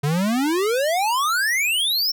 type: exponential sweep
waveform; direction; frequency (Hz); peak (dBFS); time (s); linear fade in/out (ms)
square; up; 138.6 to 5530; -19; 0.03-2.12; 10
effects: none